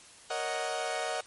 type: chord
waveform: sawtooth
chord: D# minor seventh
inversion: second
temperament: equal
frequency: 466.2 / 554.4 / 622.3 / 740 Hz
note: A#4 / C#5 / D#5 / F#5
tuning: 0 / 0 / 0 / 0 cents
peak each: -35 / -36 / -32 / -31 dBFS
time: 0.3-1.21 s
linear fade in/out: 5 ms
effects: white hiss -53 dBFS RMS until 1.26 s + MP3 48 kbps

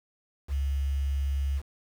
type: tone with quantisation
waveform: sine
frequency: 69.3 Hz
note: C#2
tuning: in tune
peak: -25 dBFS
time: 0.48-1.62 s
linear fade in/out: 50 ms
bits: 8
effects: none

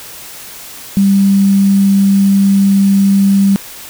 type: tone with quantisation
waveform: sine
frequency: 197 Hz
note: G3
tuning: 9 cents sharp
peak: -6 dBFS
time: 0.97-3.56 s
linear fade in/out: 0 ms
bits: 5
effects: white hiss -31 dBFS RMS until 3.89 s

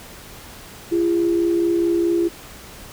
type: tone pair together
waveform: sine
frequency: 340.5 / 405.2 Hz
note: F4 / G#4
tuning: -44 / -43 cents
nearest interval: minor third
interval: 301 cents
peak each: -16 / -25 dBFS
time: 0.91-2.29 s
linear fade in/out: 20 ms
effects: pink hiss -40 dBFS RMS until 2.92 s

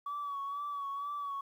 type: tone with vibrato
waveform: sine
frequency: 1136 Hz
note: C#6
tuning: 42 cents sharp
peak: -34 dBFS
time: 0.06-1.41 s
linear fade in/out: 5 ms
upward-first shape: sine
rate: 2.1 Hz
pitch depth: 42 cents each way
effects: tanh soft clip ceiling -32 dBFS + 11-bit

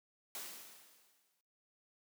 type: noise with exponential decay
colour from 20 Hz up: white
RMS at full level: -43 dBFS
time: 0.35-1.41 s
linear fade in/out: 1 ms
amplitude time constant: 230 ms
effects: noise-tail reverb RT60 0.7 s tail -23 dB re dry + high-pass 200 Hz 12 dB/octave

